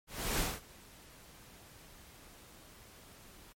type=noise with ADSR envelope; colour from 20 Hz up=pink; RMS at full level=-32 dBFS; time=0.07-3.53 s; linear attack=310 ms; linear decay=220 ms; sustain=-24 dB; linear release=12 ms; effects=MP3 64 kbps